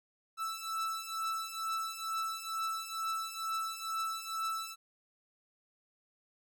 45% pulse beating tone pair, 1318.5 / 1320.7 Hz, E6 / E6, 0 / +3 cents, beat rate 2.2 Hz, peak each -39 / -37 dBFS, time 0.37-4.76 s, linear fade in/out 50 ms, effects none

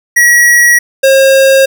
square tone pair in turn, 1917 / 537.9 Hz, A#6 / C5, +48 / +48 cents, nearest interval octave + minor seventh, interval 2200 cents, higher first, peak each -4 dBFS, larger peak neither, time 0.16-0.79 / 1.03-1.66 s, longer neither, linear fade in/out 10 ms, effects none

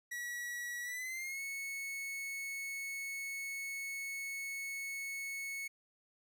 45% pulse tone with pitch glide, 1930 to 2204 Hz, B6 to C#7, -40 to -11 cents, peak -39 dBFS, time 0.11-5.68 s, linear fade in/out 10 ms, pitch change +229 cents, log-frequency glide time 0.83-1.41 s, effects none

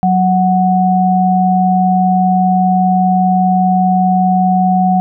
sine tone pair together, 185 / 740 Hz, F#3 / F#5, 0 / 0 cents, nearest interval 2 octaves, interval 2400 cents, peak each -11 dBFS, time 0.03-5 s, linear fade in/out 0 ms, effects none

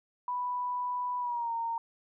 sine tone with pitch glide, 987.8 to 921.6 Hz, B5 to A#5, 0 to -20 cents, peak -30 dBFS, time 0.28-1.78 s, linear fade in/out 2 ms, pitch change -120 cents, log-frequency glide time 1.19-1.52 s, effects none

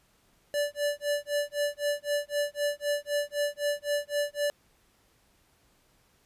square tone with tremolo, 582 Hz, D5, 16 cents flat, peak -25 dBFS, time 0.54-4.5 s, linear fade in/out 0 ms, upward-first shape sine, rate 3.9 Hz, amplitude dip 100%, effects pink hiss -66 dBFS RMS until 6.25 s + resampled to 32000 Hz

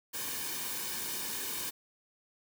white noise with comb filter, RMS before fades -37 dBFS, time 0.13-1.71 s, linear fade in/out 20 ms, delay 1.5 ms, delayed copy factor -0.65, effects none

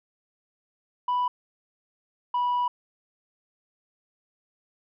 sine tone pair in turn, 987.8 / 979.3 Hz, B5 / B5, 0 / -15 cents, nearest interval unison, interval 15 cents, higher first, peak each -20 / -20 dBFS, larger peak neither, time 1.08-1.28 / 2.34-2.68 s, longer second, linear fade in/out 5 ms, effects tanh soft clip ceiling -21 dBFS

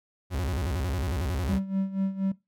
40% pulse tone with vibrato, 78 Hz, D#2, 5 cents sharp, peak -26 dBFS, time 0.3-1.6 s, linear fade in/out 50 ms, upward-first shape square, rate 11 Hz, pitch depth 270 cents each way
triangle tone with tremolo, 193 Hz, G3, 27 cents flat, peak -21 dBFS, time 1.49-2.32 s, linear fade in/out 5 ms, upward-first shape sine, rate 4.2 Hz, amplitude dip 80%
effects noise-tail reverb RT60 0.2 s tail -19 dB re dry

